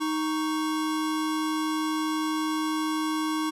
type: tone pair together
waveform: square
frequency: 311.8 / 1112.5 Hz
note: D#4 / C#6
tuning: +4 / +6 cents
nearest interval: octave + minor seventh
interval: 2202 cents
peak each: -27 / -33 dBFS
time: 0-3.51 s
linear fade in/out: 20 ms
effects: low-pass 12000 Hz 12 dB/octave